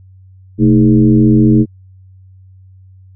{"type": "tone with frequency modulation", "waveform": "sine", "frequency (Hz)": 220, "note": "A3", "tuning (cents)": 0, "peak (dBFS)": -5, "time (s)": [0.58, 1.66], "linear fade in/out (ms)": 50, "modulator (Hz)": 94.4, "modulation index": 1.3, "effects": ["added 94 Hz sine -38 dBFS peak until 3.15 s"]}